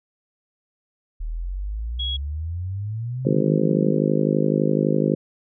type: exponential sweep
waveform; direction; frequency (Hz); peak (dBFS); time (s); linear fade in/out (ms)
sine; up; 37.74 to 207.6; -25; 1.2-3.99; 10
type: tone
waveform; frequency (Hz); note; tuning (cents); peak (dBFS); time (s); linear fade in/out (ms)
sine; 3322; G#7; 0; -25; 1.99-2.17; 10
type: harmonic tone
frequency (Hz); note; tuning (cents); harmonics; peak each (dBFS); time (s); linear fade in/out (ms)
51.91; G#1; 0; 3 / 4 / 5 / 6 / 7 / 8 / 9 / 10; -23 / -24 / -25 / -26 / -26 / -27 / -28 / -28; 3.25-5.15; 5
effects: none